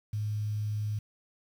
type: tone with quantisation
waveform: sine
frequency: 105.9 Hz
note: G#2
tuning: 34 cents sharp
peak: -29 dBFS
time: 0.13-0.99 s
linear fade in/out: 5 ms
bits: 9
effects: none